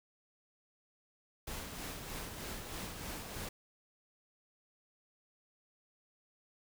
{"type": "noise with tremolo", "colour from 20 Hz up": "pink", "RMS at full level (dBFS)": -42, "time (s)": [1.47, 3.49], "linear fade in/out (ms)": 5, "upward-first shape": "sine", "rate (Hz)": 3.2, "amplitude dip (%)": 40, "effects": []}